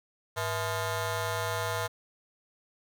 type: ring-modulated tone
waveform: 15% pulse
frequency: 378.2 Hz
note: F#4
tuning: 38 cents sharp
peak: -20 dBFS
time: 0.36-1.88 s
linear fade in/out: 20 ms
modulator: 274 Hz
effects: none